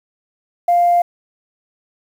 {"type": "tone", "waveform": "sine", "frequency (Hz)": 698.5, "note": "F5", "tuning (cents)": 0, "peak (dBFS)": -9, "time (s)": [0.68, 1.02], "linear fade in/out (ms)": 5, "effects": ["tanh soft clip ceiling -6 dBFS", "7-bit"]}